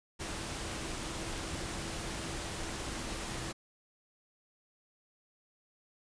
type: tone in noise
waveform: sine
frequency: 330 Hz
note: E4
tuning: 2 cents sharp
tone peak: -48 dBFS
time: 0.19-3.53 s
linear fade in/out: 20 ms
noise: pink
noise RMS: -39 dBFS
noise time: 0.19-3.53 s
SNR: -12 dB
effects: resampled to 22050 Hz